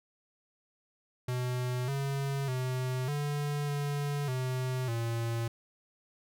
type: tone with pitch steps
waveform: square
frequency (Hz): 125.1 / 138.2 / 128.1 / 145.7 / 144.2 / 128.3 / 115.8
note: B2 / C#3 / C3 / D3 / D3 / C3 / A#2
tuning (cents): +23 / -5 / -36 / -13 / -31 / -34 / -11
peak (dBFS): -31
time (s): 1.28-5.48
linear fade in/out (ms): 5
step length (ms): 600
effects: none